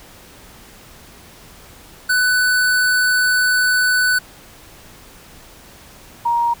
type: tone pair in turn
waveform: square / sine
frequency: 1495 / 941.8 Hz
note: F#6 / A#5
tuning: +17 / +18 cents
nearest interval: minor sixth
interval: 799 cents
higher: first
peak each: -14 dBFS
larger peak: neither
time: 2.09-4.19 / 6.25-6.54 s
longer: first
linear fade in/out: 10 ms
effects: pink hiss -43 dBFS RMS until 6.6 s